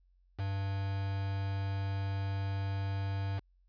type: tone with quantisation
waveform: triangle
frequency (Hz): 98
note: G2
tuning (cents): 0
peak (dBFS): -30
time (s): 0.38-3.4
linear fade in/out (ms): 20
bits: 7
effects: added 45 Hz sine -64 dBFS peak until 3.68 s + resampled to 11025 Hz